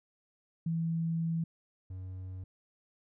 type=tone pair in turn; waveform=sine / triangle; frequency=164.81 / 93.05 Hz; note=E3 / F#2; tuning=0 / +10 cents; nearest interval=minor seventh; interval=990 cents; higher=first; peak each=-29 / -37 dBFS; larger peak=first; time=0.66-1.44 / 1.9-2.44 s; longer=first; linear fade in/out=5 ms; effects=none